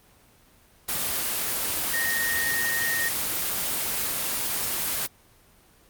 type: tone in noise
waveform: sine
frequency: 1855 Hz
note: A#6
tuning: 9 cents flat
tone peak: -25 dBFS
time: 1.93-3.09 s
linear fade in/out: 10 ms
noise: white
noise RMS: -27 dBFS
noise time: 0.88-5.07 s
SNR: -1 dB
effects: pink hiss -57 dBFS RMS until 5.89 s + Opus 24 kbps